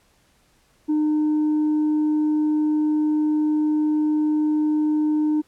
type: tone with tanh clipping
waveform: sine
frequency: 304.4 Hz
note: D#4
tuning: 38 cents flat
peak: -18 dBFS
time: 0.88-5.42 s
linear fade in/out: 20 ms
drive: 1 dB
effects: pink hiss -61 dBFS RMS until 5.47 s + low-pass 12000 Hz 12 dB/octave